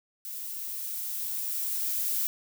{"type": "noise with level ramp", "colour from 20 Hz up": "violet", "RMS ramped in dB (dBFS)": [-38, -28], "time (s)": [0.25, 2.27], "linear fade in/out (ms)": 0, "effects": []}